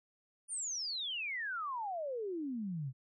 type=exponential sweep; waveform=sine; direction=down; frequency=9550 to 123.47 Hz; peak=-36 dBFS; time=0.48-2.93 s; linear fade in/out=50 ms; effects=none